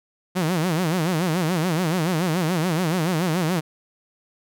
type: tone with vibrato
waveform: sawtooth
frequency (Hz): 170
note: F3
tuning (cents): -46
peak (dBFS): -16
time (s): 0.35-3.61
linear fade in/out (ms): 20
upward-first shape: sine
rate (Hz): 7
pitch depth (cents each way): 180
effects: none